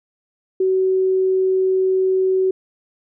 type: tone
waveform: sine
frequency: 376.8 Hz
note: F#4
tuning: 32 cents sharp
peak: -14 dBFS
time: 0.6-2.51 s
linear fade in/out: 5 ms
effects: none